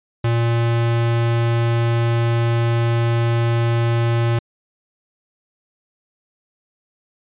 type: tone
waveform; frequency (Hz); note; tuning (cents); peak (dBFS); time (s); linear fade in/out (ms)
square; 116.9; A#2; +5; -16; 0.24-4.39; 5
effects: resampled to 8000 Hz